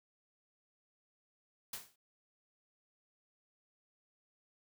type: noise with exponential decay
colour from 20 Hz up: white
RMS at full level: -39 dBFS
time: 1.73-1.96 s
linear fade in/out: 5 ms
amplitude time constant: 49 ms
effects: none